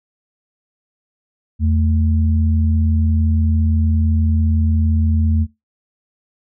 sine tone pair together, 83.01 / 220.6 Hz, E2 / A3, +13 / +5 cents, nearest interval octave + perfect fourth, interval 1692 cents, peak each -13 / -21 dBFS, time 1.59-5.47 s, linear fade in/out 50 ms, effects noise-tail reverb RT60 0.2 s tail -21 dB re dry

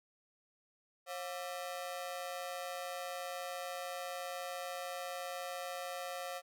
sawtooth ring-modulated tone, 627 Hz, D#5, 13 cents sharp, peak -33 dBFS, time 1.06-6.42 s, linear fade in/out 50 ms, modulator 87 Hz, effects none

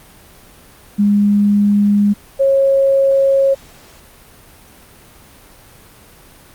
sine tone pair in turn, 204.6 / 545 Hz, G#3 / C#5, -26 / -29 cents, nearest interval octave + perfect fourth, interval 1697 cents, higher second, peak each -9 dBFS, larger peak neither, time 0.98-2.14 / 2.39-3.55 s, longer neither, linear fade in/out 20 ms, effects pink hiss -43 dBFS RMS until 6.54 s + Opus 32 kbps

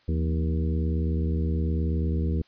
harmonic tone with a mistuned harmonic, 78.9 Hz, D#2, 25 cents sharp, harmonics 1 / 2 / 3 / 4 / 5 / 6, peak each -24 / -30 / -34 / -36 / -38 / -40 dBFS, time 0.08-2.42 s, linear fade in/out 5 ms, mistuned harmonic 2, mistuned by +110 cents, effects white hiss -62 dBFS RMS until 2.47 s + resampled to 11025 Hz

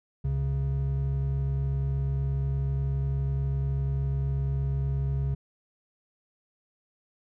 triangle tone pair together, 68.3 / 136.6 Hz, C#2 / C#3, -25 / -25 cents, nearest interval octave, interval 1200 cents, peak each -27 / -25 dBFS, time 0.24-5.35 s, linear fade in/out 10 ms, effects none

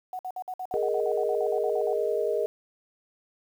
sine tone bursts, 740 Hz, F#5, in tune, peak -31 dBFS, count 16, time 0.13-1.931 s, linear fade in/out 2 ms, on 61 ms, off 55 ms
sine chord, Ab suspended second, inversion none, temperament equal, 415.3 / 466.2 / 622.3 Hz, Ab4 / Bb4 / Eb5, 0 / 0 / 0 cents, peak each -28 / -28 / -29 dBFS, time 0.74-2.46 s, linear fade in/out 0 ms
effects 9-bit

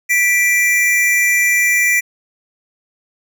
square tone pair together, 1970 / 2353 Hz, B6 / D7, -5 / +3 cents, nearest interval minor third, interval 308 cents, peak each -15 dBFS, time 0.09-2.01 s, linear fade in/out 20 ms, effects none

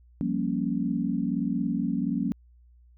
sine chord, G half-diminished seventh, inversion third, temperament equal, 174.61 / 196 / 233.1 / 277.2 Hz, F3 / G3 / Bb3 / Db4, 0 / 0 / 0 / 0 cents, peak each -31 / -31 / -29 / -30 dBFS, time 0.21-2.32 s, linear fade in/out 0 ms, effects added 60 Hz sine -53 dBFS peak until 2.97 s

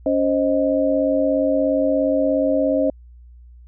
sine tone cluster, 280.5 / 527 / 624 Hz, C#4 / C5 / D#5, +21 / +12 / +5 cents, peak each -20 dBFS, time 0.06-2.9 s, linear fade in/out 2 ms, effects added 60 Hz sine -41 dBFS peak until 3.67 s

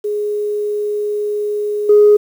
sine tone with level steps, 416.8 Hz, G#4, 6 cents sharp, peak -16 / -4 dBFS, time 0.04-2.17 s, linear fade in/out 10 ms, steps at 1.89 s, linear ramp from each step 5 ms, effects tanh soft clip ceiling -1 dBFS + 7-bit

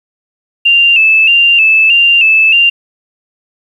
sine tone with vibrato, 2702 Hz, E7, 42 cents sharp, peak -4 dBFS, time 0.65-2.7 s, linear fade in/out 10 ms, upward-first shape square, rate 1.6 Hz, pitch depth 52 cents each way, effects 7-bit

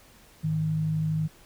sine tone pair together, 104.7 / 156.87 Hz, G#2 / D#3, +15 / +14 cents, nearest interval perfect fifth, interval 699 cents, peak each -35 / -24 dBFS, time 0.43-1.28 s, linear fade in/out 20 ms, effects pink hiss -55 dBFS RMS until 1.45 s

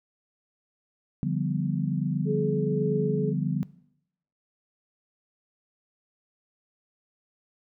sine chord, G dominant seventh, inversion second, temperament equal, 146.83 / 174.61 / 196 / 246.9 Hz, D3 / F3 / G3 / B3, 0 / 0 / 0 / 0 cents, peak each -28 / -29 / -32 / -33 dBFS, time 1.23-3.63 s, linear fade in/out 0 ms
sine tone with tremolo, 424.5 Hz, G#4, 38 cents sharp, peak -25 dBFS, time 2.25-3.34 s, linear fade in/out 50 ms, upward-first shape sine, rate 1.8 Hz, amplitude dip 25%
effects noise-tail reverb RT60 0.8 s tail -21 dB re dry

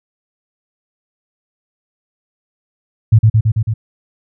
sine tone with echo, 110 Hz, A2, in tune, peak -3 dBFS, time 3.12-3.19 s, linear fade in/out 10 ms, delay 110 ms, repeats 5, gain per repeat -2 dB, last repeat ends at 3.74 s, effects none

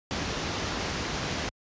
pink low-pass noise, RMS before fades -31 dBFS, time 0.11-1.49 s, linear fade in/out 0 ms, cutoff 6700 Hz, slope 48 dB/octave, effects high-pass 60 Hz 12 dB/octave + resampled to 16000 Hz

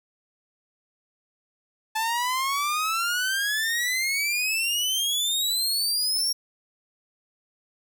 sawtooth exponential sweep, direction up, 870 to 5600 Hz, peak -20 dBFS, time 1.95-6.33 s, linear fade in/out 10 ms, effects none

